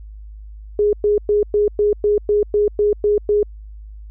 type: tone bursts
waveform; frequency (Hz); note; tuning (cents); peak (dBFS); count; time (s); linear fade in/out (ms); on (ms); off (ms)
sine; 415.3; G#4; 0; -12; 11; 0.79-3.43; 2; 140; 110
effects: added 52 Hz sine -33 dBFS peak until 4.1 s